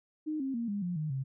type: tone with pitch steps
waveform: sine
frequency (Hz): 308 / 268.1 / 233.4 / 203.2 / 176.9 / 154 / 134.06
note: D#4 / C4 / A#3 / G#3 / F3 / D#3 / C3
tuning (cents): -17 / +42 / +2 / -38 / +23 / -17 / +42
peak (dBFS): -31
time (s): 0.26-1.24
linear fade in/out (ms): 20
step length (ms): 140
effects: none